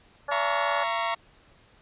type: harmonic tone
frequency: 286.7 Hz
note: D4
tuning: 42 cents flat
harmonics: 2 / 3 / 4 / 5 / 6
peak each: -31 / -33 / -34 / -35 / -36 dBFS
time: 0.28-0.84 s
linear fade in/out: 10 ms
type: chord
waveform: sawtooth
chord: A# diminished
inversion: second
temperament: equal with one note detuned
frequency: 676.6 / 932.3 / 1108.7 Hz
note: E5 / A#5 / C#6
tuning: +45 / 0 / 0 cents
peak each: -26 dBFS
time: 0.31-1.15 s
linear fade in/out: 10 ms
effects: pink hiss -58 dBFS RMS until 1.81 s + resampled to 8000 Hz